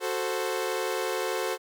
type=chord; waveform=sawtooth; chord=F# diminished; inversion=none; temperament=equal with one note detuned; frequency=370 / 441.3 / 523.3 Hz; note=F#4 / A4 / C5; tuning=0 / +5 / 0 cents; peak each=-28 dBFS; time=0-1.58 s; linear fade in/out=50 ms; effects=none